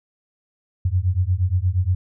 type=beating tone pair; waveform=sine; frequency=87.31 / 95.81 Hz; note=F2 / G2; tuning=0 / -39 cents; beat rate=8.5 Hz; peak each=-20 dBFS; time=0.85-1.95 s; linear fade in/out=5 ms; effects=none